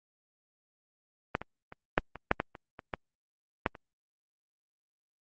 clicks, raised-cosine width 0.5 ms, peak -12 / -22 / -29 / -6 / -24 / -7 / -13 / -28 / -28 / -16 / -10 / -29 dBFS, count 12, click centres 1.351 / 1.416 / 1.724 / 1.979 / 2.157 / 2.314 / 2.401 / 2.552 / 2.792 / 2.938 / 3.662 / 3.752 s, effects Opus 32 kbps

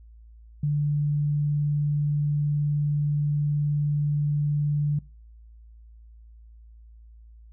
sine tone, 146.83 Hz, D3, in tune, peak -21 dBFS, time 0.63-4.99 s, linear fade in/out 5 ms, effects noise-tail reverb RT60 0.4 s tail -24 dB re dry + added 56 Hz sine -46 dBFS peak until 7.52 s

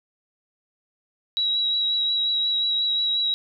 sine tone with vibrato, 3875 Hz, B7, 34 cents flat, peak -20 dBFS, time 1.37-3.34 s, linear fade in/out 0 ms, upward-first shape triangle, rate 5.6 Hz, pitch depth 20 cents each way, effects none

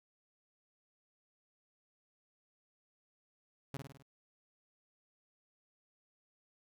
sawtooth tone with echo, 138 Hz, C#3, 7 cents flat, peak -35 dBFS, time 3.74-3.77 s, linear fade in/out 0 ms, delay 51 ms, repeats 5, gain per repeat -4 dB, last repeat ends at 4.025 s, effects none

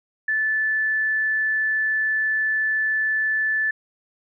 sine tone, 1747 Hz, A6, 13 cents flat, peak -19 dBFS, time 0.28-3.71 s, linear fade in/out 5 ms, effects none

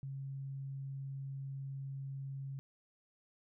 sine tone, 136.4 Hz, C#3, 28 cents flat, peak -40 dBFS, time 0.03-2.59 s, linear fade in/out 0 ms, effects none

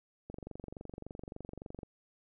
click train, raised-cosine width 2 ms, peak -30 dBFS, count 37, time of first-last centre 0.3-1.832 s, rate 23.5 Hz, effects none

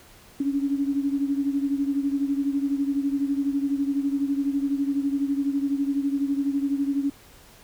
sine beating tone pair, 277.2 / 289.2 Hz, C#4 / D4, 0 / -27 cents, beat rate 12 Hz, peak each -23 / -28 dBFS, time 0.4-7.1 s, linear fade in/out 5 ms, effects pink hiss -51 dBFS RMS until 7.63 s

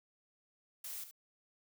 blue noise with echo, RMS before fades -44 dBFS, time 0.84-1.04 s, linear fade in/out 5 ms, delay 72 ms, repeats 1, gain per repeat -10 dB, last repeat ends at 1.112 s, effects none

